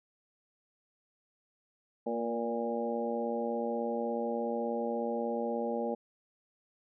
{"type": "harmonic tone with a mistuned harmonic", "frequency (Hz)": 116.54, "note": "A#2", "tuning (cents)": 0, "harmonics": [2, 3, 4, 5, 6, 7], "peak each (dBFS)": [-36, -41, -35, -37, -47, -39], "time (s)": [2.06, 5.95], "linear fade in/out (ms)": 10, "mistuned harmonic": 4, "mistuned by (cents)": 21, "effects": []}